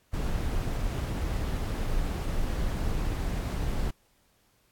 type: noise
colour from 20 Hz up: brown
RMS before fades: -29 dBFS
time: 0.13-3.91 s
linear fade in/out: 10 ms
effects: pink hiss -67 dBFS RMS until 4.71 s + AAC 64 kbps